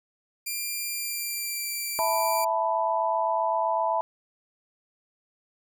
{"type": "tone with pitch glide", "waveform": "5% pulse", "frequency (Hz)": [2387, 2349], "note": ["D7", "D7"], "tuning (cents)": [28, 0], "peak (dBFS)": -20, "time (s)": [0.46, 2.45], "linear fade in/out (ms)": 10, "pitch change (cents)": -28, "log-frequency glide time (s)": [0.9, 1.7]}
{"type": "chord", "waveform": "sine", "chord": "E suspended fourth", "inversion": "none", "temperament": "equal", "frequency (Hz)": [659.3, 880, 987.8], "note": ["E5", "A5", "B5"], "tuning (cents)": [0, 0, 0], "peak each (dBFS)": -27, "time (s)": [1.99, 4.01], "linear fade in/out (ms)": 0}
{"effects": []}